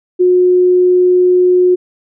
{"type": "tone", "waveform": "sine", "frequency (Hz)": 362.1, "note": "F#4", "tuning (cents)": -37, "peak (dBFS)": -6, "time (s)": [0.19, 1.76], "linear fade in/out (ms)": 20, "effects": []}